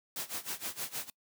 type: noise with tremolo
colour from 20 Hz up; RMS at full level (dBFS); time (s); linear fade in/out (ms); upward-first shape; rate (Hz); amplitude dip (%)
white; -36; 0.16-1.1; 2; sine; 6.4; 90
effects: noise-tail reverb RT60 0.1 s tail -26 dB re dry + high-pass 100 Hz 12 dB/octave

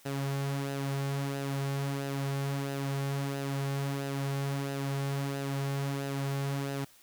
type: tone with flanger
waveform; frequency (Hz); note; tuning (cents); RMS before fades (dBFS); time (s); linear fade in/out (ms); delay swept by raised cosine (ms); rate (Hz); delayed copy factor
sawtooth; 138.59; C#3; 0; -33; 0.05-6.85; 10; 0.88 to 4.18; 1.5; -0.5
effects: white hiss -59 dBFS RMS until 7.02 s

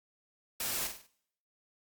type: noise with echo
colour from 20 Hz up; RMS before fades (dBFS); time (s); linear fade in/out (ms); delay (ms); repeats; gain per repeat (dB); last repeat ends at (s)
white; -35; 0.6-0.87; 2; 49; 4; -7; 1.066
effects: noise-tail reverb RT60 0.7 s tail -22 dB re dry + Opus 48 kbps

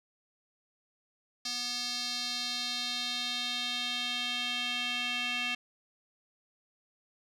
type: tone with band-pass filter sweep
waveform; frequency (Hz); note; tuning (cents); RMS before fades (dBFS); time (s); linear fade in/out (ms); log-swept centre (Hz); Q
square; 244.7; B3; -16; -34; 1.45-5.55; 5; 4800 to 2800; 3.5
effects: none

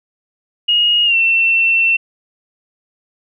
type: tone with pitch glide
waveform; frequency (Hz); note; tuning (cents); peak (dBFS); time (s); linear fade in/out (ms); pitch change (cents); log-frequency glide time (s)
sine; 2872 to 2695; F7 to E7; +48 to +38; -10; 0.68-1.97; 10; -110; 1.05-1.16
effects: none

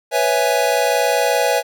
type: chord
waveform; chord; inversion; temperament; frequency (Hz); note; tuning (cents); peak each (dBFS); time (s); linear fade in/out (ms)
square; C# minor seventh; third; equal; 493.9 / 554.4 / 659.3 / 830.6; B4 / C#5 / E5 / G#5; 0 / 0 / 0 / 0; -21; 0.11-1.63; 50
effects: none

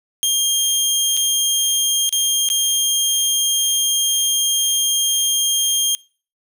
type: tone with dropouts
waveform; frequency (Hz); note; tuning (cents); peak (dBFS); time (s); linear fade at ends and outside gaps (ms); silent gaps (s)
20% pulse; 3214; G7; +43; -10; 0.23-5.95; 0; 1.168-1.173 / 2.092-2.126 / 2.488-2.501
effects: noise-tail reverb RT60 0.4 s tail -24 dB re dry

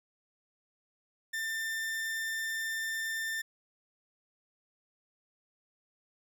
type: tone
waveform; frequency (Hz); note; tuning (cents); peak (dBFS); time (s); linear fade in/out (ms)
40% pulse; 1791; A6; +30; -32; 1.33-3.42; 10
effects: none

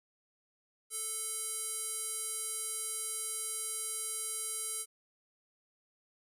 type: tone with band-pass filter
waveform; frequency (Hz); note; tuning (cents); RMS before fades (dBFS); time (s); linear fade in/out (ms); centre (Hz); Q
square; 440; A4; 0; -38; 0.9-4.86; 50; 9700; 4.3
effects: none

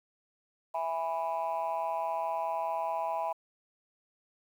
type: chord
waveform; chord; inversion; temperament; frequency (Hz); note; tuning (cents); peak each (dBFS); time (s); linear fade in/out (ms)
sine; E major; none; just; 659.3 / 824.1 / 988.9; E5 / G#5 / B5; 0 / -14 / +2; -33 / -33 / -33; 0.74-3.33; 10
effects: tanh soft clip ceiling -24 dBFS + 10-bit

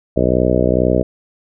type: harmonic tone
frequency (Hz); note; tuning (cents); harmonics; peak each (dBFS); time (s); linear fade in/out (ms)
62.2; B1; +13; 1 / 2 / 3 / 4 / 5 / 6 / 7 / 8 / 9 / 10; -21 / -21 / -21 / -21 / -21 / -21 / -21 / -21 / -21 / -21; 0.16-1.03; 10
effects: none

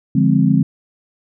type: chord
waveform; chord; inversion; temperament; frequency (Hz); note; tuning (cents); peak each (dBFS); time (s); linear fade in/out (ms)
sine; D half-diminished seventh; none; equal; 146.83 / 174.61 / 207.7 / 261.6; D3 / F3 / Ab3 / C4; 0 / 0 / 0 / 0; -16; 0.15-0.63; 5
effects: none

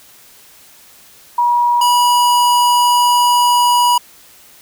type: tone pair in turn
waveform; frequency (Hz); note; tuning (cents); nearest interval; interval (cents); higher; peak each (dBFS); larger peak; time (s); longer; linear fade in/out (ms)
sine / square; 961 / 972.2; B5 / B5; -48 / -28; unison; 20; second; -10; neither; 1.38-1.81 / 1.81-3.98; second; 5
effects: white hiss -44 dBFS RMS until 4.61 s

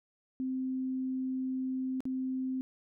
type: tone with dropouts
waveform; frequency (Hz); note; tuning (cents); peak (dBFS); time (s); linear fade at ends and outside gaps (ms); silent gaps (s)
sine; 260; C4; -11; -31; 0.4-2.61; 0; 2.005-2.054
effects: none

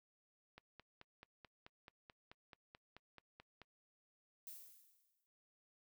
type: click train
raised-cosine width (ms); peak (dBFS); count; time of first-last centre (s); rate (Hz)
0.3; -39; 15; 0.58-3.617; 4.61
type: noise with exponential decay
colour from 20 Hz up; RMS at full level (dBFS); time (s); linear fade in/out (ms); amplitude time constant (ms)
violet; -50; 4.47-5.26; 0; 170
effects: noise-tail reverb RT60 0.1 s tail -24 dB re dry

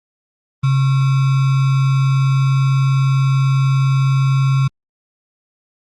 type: tone with sample-and-hold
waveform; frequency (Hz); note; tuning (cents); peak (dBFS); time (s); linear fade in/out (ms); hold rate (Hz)
sine; 134.7; C#3; -49; -11; 0.63-4.68; 10; 1225
effects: low-pass 5000 Hz 12 dB/octave + Opus 24 kbps

